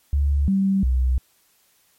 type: tone with pitch steps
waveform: sine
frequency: 71.1 / 194 / 63.5 Hz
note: C#2 / G3 / B1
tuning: +45 / -18 / +49 cents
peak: -16 dBFS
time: 0.13-1.18 s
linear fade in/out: 0 ms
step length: 350 ms
effects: white hiss -61 dBFS RMS until 1.98 s + MP3 64 kbps